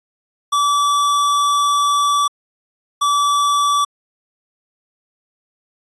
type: tone bursts at uneven times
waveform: square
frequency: 1154 Hz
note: D6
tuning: 31 cents flat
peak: -14 dBFS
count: 2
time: 0.52-2.28 / 3.01-3.85 s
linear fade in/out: 10 ms
effects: resampled to 22050 Hz